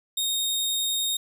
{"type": "tone", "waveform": "sawtooth", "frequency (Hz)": 3710, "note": "A#7", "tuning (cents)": -9, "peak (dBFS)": -21, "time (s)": [0.17, 1.17], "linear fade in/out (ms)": 5, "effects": []}